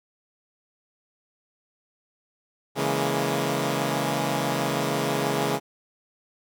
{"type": "chord", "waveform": "10% pulse", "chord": "A# half-diminished seventh", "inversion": "first", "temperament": "equal", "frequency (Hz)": [138.59, 164.81, 207.7, 233.1], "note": ["C#3", "E3", "G#3", "A#3"], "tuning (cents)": [0, 0, 0, 0], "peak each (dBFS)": [-19, -21, -22, -23], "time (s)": [2.75, 5.6], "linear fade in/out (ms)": 50, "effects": []}